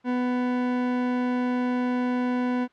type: tone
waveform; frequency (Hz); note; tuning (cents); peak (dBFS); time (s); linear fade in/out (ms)
40% pulse; 248.5; B3; +11; -22; 0.04-2.68; 50
effects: white hiss -61 dBFS RMS until 2.72 s + low-pass 2000 Hz 12 dB/octave